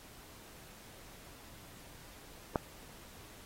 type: click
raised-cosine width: 1 ms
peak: -15 dBFS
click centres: 2.558 s
effects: pink hiss -55 dBFS RMS until 3.45 s + AAC 48 kbps